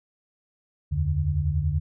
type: tone cluster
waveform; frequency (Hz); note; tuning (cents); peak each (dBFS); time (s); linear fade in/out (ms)
sine; 76.5 / 87 / 145.6; D#2 / F2 / D3; -29 / -6 / -15; -26; 0.91-1.8; 20
effects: none